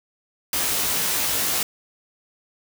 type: noise with comb filter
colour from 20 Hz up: white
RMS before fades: -23 dBFS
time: 0.53-1.63 s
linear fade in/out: 2 ms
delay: 17 ms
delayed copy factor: +0.85
effects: none